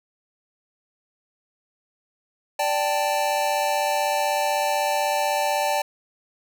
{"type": "chord", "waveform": "square", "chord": "D suspended fourth", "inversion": "none", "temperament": "equal", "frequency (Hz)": [587.3, 784, 880], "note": ["D5", "G5", "A5"], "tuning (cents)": [0, 0, 0], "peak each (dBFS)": -26, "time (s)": [2.59, 5.82], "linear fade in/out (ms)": 5, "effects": []}